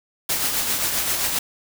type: noise with tremolo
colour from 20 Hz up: white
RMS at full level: -21 dBFS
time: 0.29-1.39 s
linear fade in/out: 5 ms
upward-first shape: triangle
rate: 7.6 Hz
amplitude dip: 45%
effects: none